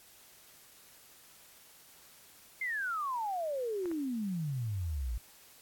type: exponential sweep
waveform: sine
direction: down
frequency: 2138 to 53.6 Hz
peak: -32 dBFS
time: 2.61-5.18 s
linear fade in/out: 5 ms
type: clicks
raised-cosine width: 0.5 ms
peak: -33 dBFS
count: 2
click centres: 3.857 / 3.915 s
effects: white hiss -58 dBFS RMS until 5.61 s + AAC 64 kbps